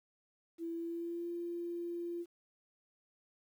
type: tone with pitch glide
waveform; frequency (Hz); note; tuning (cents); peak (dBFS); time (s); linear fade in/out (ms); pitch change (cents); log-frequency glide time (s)
sine; 333.6 to 344.4; E4 to F4; +21 to -24; -37; 0.58-2.26; 50; +55; 0.73-1.29
effects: 11-bit